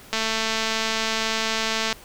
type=click train; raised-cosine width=0.2 ms; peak=-7 dBFS; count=400; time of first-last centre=0.13-1.927 s; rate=222 Hz; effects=pink hiss -46 dBFS RMS until 2.04 s